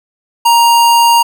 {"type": "tone", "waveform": "square", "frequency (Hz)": 936, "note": "A#5", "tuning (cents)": 7, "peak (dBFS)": -6, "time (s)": [0.45, 1.23], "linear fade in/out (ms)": 10, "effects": []}